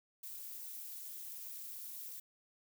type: noise with amplitude modulation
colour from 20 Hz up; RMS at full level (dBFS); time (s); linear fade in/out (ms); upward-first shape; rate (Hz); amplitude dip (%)
violet; -43; 0.23-2.2; 5; sine; 290; 90
effects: none